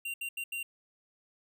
square tone bursts at uneven times, 2768 Hz, F7, 16 cents flat, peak -35 dBFS, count 4, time 0.05-0.14 / 0.21-0.29 / 0.37-0.44 / 0.52-0.63 s, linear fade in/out 5 ms, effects none

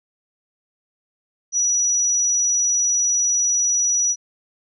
sine tone, 5860 Hz, F#8, 18 cents flat, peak -16 dBFS, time 1.52-4.16 s, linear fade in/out 50 ms, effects none

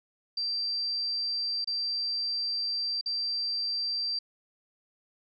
sine tone with dropouts, 4699 Hz, D8, in tune, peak -28 dBFS, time 0.37-4.19 s, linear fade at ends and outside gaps 5 ms, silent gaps 1.645-1.673 / 3.012-3.059 s, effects none

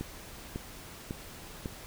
click train, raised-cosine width 3 ms, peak -22 dBFS, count 4, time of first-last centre 0.01-1.658 s, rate 1.82 Hz, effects pink hiss -47 dBFS RMS until 1.86 s

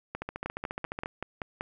two click trains, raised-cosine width 0.5 ms, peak -18 / -19 dBFS, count 7 / 14, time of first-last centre 0.46-1.609 / 0.15-1.059 s, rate 5.22 / 14.3 Hz, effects none

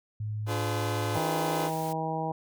sine tone, 106.6 Hz, G#2, 46 cents sharp, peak -30 dBFS, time 0.2-1.18 s, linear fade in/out 5 ms
20% pulse chord, D diminished seventh, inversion none, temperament just, 293.7 / 352.4 / 422.9 / 507.5 Hz, D4 / F4 / Ab4 / Cb5, 0 / +16 / +31 / +47 cents, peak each -31 dBFS, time 0.46-1.71 s, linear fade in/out 50 ms
white noise, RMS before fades -44 dBFS, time 1.14-1.93 s, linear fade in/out 5 ms
harmonic tone, 160 Hz, D#3, 49 cents sharp, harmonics 1 / 2 / 3 / 4 / 5 / 6, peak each -34 / -38 / -37 / -37 / -33 / -37 dBFS, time 1.15-2.32 s, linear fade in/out 5 ms
effects none

